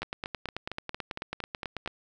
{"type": "two click trains", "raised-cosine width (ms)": 0.3, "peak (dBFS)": [-17, -19], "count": [18, 9], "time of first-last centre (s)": [[0.02, 1.876], [0.03, 1.861]], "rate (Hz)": [9.16, 4.37], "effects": []}